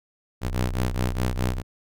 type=ring-modulated tone; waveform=sawtooth; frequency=62.6 Hz; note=B1; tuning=24 cents sharp; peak=-16 dBFS; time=0.41-1.63 s; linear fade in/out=50 ms; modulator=28.9 Hz; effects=none